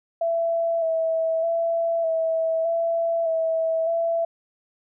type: tone with vibrato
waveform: sine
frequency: 659.3 Hz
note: E5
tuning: in tune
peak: -20 dBFS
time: 0.21-4.25 s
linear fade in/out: 5 ms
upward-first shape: square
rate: 0.82 Hz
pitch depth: 23 cents each way
effects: none